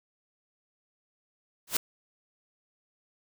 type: noise with exponential growth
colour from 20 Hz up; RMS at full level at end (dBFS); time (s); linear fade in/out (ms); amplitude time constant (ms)
white; -20; 1.67-1.77; 5; 21
effects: none